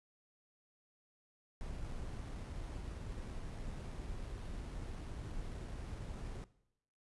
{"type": "noise with sample-and-hold", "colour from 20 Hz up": "brown", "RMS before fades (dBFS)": -44, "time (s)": [1.61, 6.44], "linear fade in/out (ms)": 0, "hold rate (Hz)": 7350, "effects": ["noise-tail reverb RT60 0.8 s tail -19 dB re dry", "resampled to 24000 Hz"]}